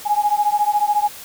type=beating tone pair; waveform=sine; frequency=825 / 839 Hz; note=G#5 / G#5; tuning=-12 / +17 cents; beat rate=14 Hz; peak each=-18 dBFS; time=0.05-1.09 s; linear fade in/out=20 ms; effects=white hiss -37 dBFS RMS until 1.24 s